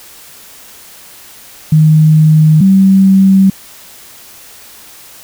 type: tone pair in turn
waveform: sine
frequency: 155.56 / 192.52 Hz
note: D#3 / G3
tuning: 0 / -31 cents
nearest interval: major third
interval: 369 cents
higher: second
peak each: -3 dBFS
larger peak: neither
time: 1.72-2.61 / 2.61-3.5 s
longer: neither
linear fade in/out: 5 ms
effects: white hiss -36 dBFS RMS until 5.23 s